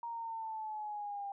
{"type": "exponential sweep", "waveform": "sine", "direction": "down", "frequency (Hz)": [940, 795], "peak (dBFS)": -38, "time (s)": [0.03, 1.32], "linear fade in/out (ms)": 2, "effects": []}